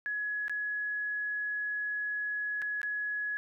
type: tone with dropouts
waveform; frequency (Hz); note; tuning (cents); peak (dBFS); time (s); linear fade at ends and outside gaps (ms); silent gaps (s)
sine; 1685; G#6; +25; -31; 0.06-3.37; 0; 0.481-0.496 / 2.618-2.622 / 2.816-2.831
effects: none